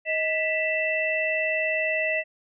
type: tone cluster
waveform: sine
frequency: 630 / 1973 / 2664 Hz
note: D#5 / B6 / E7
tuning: +21 / -2 / +18 cents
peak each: -27 dBFS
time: 0.05-2.24 s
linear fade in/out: 50 ms
effects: none